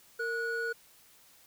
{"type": "tone pair together", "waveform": "triangle", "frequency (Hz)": [460.2, 1461], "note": ["A#4", "F#6"], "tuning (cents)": [-22, -22], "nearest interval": "octave + minor sixth", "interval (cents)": 2000, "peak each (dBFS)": [-33, -31], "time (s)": [0.19, 0.73], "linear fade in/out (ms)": 10, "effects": ["white hiss -60 dBFS RMS until 1.46 s"]}